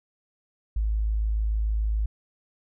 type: tone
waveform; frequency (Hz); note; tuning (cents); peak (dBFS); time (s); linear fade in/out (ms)
sine; 53.5; A1; -48; -22; 0.76-2.06; 5
effects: none